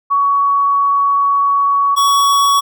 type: tone pair in turn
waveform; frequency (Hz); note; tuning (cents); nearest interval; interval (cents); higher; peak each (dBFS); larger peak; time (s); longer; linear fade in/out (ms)
sine / square; 1123 / 1123; C#6 / C#6; +22 / +22; unison; 0; neither; -10; neither; 0.1-1.96 / 1.96-2.61; first; 20
effects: none